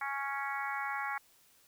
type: harmonic tone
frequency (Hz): 277.2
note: C#4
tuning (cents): 0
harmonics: 3 / 4 / 5 / 6 / 7 / 8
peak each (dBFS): -39 / -40 / -41 / -42 / -42 / -43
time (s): 0.01-1.18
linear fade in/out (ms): 5
effects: white hiss -65 dBFS RMS until 1.67 s